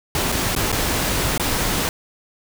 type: noise with dropouts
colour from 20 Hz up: pink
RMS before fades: -21 dBFS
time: 0.15-1.89 s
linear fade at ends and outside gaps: 1 ms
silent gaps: 0.319-0.323 / 0.551-0.563 / 0.718-0.726 / 1.378-1.397 s
effects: none